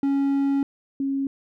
triangle / sine tone pair in turn, 277.2 / 273.5 Hz, C#4 / C#4, 0 / -23 cents, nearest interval unison, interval 23 cents, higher first, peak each -17 / -22 dBFS, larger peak first, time 0.03-0.63 / 1-1.27 s, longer first, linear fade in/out 2 ms, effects none

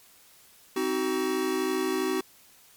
square chord, C diminished, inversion none, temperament just, 261.6 / 314 / 376.7 Hz, C4 / Eb4 / Gb4, 0 / +16 / +31 cents, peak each -33 / -32 / -28 dBFS, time 0.76-2.21 s, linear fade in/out 5 ms, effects white hiss -56 dBFS RMS until 2.76 s + MP3 96 kbps

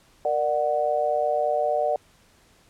sine chord, Bb augmented, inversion none, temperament equal with one note detuned, 466.2 / 594.8 / 740 Hz, Bb4 / D5 / F#5, 0 / +22 / 0 cents, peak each -29 / -23 / -25 dBFS, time 0.25-1.96 s, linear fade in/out 2 ms, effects pink hiss -58 dBFS RMS until 2.69 s + low-pass 11000 Hz 12 dB/octave

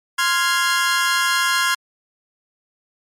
sawtooth chord, F minor, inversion second, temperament equal, 1046.5 / 1396.9 / 1661.2 Hz, C6 / F6 / Ab6, 0 / 0 / 0 cents, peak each -17 dBFS, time 0.18-1.75 s, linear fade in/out 10 ms, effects low-pass 12000 Hz 12 dB/octave + MP3 96 kbps

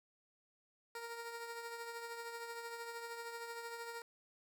15% pulse tone with tremolo, 466.2 Hz, A#4, in tune, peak -36 dBFS, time 0.95-4.02 s, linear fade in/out 2 ms, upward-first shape triangle, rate 13 Hz, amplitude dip 50%, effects none

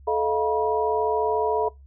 sine tone cluster, 434.5 / 624 / 698 / 965 Hz, A4 / D#5 / F5 / B5, -22 / +5 / -1 / -40 cents, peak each -23 / -30 / -28 / -25 dBFS, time 0.07-1.69 s, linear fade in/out 10 ms, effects noise-tail reverb RT60 0.2 s tail -22 dB re dry + added 68 Hz sine -45 dBFS peak until 1.86 s

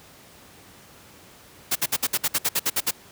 white noise bursts, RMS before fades -22 dBFS, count 12, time 1.71-2.911 s, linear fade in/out 10 ms, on 46 ms, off 59 ms, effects pink hiss -49 dBFS RMS until 3.11 s + high-pass 80 Hz 12 dB/octave

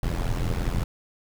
brown noise with amplitude modulation, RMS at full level -22 dBFS, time 0.03-0.84 s, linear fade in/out 2 ms, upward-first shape sine, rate 85.2 Hz, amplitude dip 85%, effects none

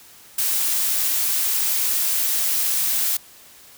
blue noise, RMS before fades -21 dBFS, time 0.38-3.17 s, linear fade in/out 5 ms, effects white hiss -47 dBFS RMS until 3.77 s

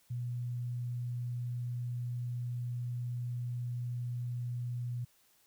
sine tone, 121.7 Hz, B2, 25 cents flat, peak -34 dBFS, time 0.1-5.05 s, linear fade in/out 10 ms, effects white hiss -68 dBFS RMS until 5.46 s

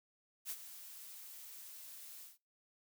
blue noise with ADSR envelope, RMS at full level -40 dBFS, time 0.45-2.38 s, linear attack 55 ms, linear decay 48 ms, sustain -12 dB, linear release 160 ms, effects noise-tail reverb RT60 0.3 s tail -25 dB re dry

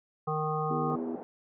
harmonic tone, 154.4 Hz, D#3, 13 cents flat, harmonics 1 / 3 / 5 / 7 / 8, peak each -33 / -34 / -34 / -37 / -35 dBFS, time 0.27-0.96 s, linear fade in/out 10 ms
sine chord, E major, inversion second, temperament equal with one note detuned, 246.9 / 329.6 / 405.8 Hz, B3 / E4 / G#4, 0 / 0 / -40 cents, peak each -34 / -38 / -38 dBFS, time 0.7-1.16 s, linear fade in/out 5 ms
white band-pass noise, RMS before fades -43 dBFS, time 0.9-1.23 s, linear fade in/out 0 ms, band 190 to 760 Hz, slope 24 dB/octave
effects none

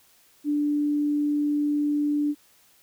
sine tone, 293.7 Hz, D4, in tune, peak -21 dBFS, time 0.44-2.35 s, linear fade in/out 50 ms, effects white hiss -59 dBFS RMS until 2.82 s

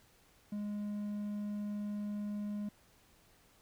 triangle tone, 207 Hz, G#3, 5 cents flat, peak -34 dBFS, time 0.52-2.69 s, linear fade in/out 5 ms, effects pink hiss -66 dBFS RMS until 3.61 s

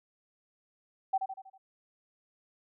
sine tone with echo, 769 Hz, G5, 33 cents flat, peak -24 dBFS, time 1.13-1.18 s, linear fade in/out 10 ms, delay 80 ms, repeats 5, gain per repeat -6 dB, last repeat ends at 1.58 s, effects none

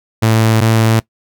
sawtooth tone pair in turn, 111.4 / 111.99 Hz, A2 / A2, +22 / +31 cents, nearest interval unison, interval 9 cents, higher second, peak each -5 dBFS, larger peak neither, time 0.22-0.61 / 0.61-1 s, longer neither, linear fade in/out 10 ms, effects noise-tail reverb RT60 0.1 s tail -21 dB re dry

